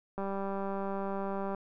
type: click train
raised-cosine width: 1 ms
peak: -23 dBFS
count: 269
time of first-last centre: 0.18-1.547 s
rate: 196 Hz
effects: none